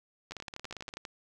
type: two click trains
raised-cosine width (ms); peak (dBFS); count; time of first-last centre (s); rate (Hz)
0.2; -23 / -24; 10 / 12; 0.32-1.052 / 0.31-0.939; 12.3 / 17.5
effects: none